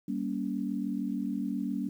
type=chord; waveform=sine; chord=G diminished; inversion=none; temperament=just; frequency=196 / 235.2 / 282.2 Hz; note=G3 / Bb3 / Db4; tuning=0 / +16 / +31 cents; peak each=-34 dBFS; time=0.08-1.89 s; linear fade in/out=5 ms; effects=10-bit